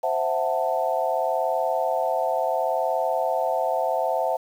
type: chord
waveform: sine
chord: F# half-diminished seventh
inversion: second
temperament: equal with one note detuned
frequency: 523.3 / 659.3 / 740 / 886.6 Hz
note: C5 / E5 / F#5 / A5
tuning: 0 / 0 / 0 / +13 cents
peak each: -27 / -25 / -27 / -28 dBFS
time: 0.03-4.37 s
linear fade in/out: 10 ms
effects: 8-bit